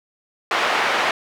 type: band-pass noise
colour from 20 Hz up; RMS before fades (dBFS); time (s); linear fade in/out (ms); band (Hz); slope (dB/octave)
pink; -20; 0.51-1.11; 2; 720 to 2500; 12
effects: none